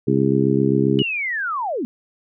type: harmonic tone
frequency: 67.6 Hz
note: C#2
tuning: 43 cents flat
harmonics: 2 / 3 / 4 / 5 / 6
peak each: -21 / -21 / -21 / -21 / -21 dBFS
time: 0.07-1.03 s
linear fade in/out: 10 ms
type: linear sweep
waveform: sine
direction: down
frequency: 2960 to 211.4 Hz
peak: -21 dBFS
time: 0.99-1.85 s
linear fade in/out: 0 ms
effects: none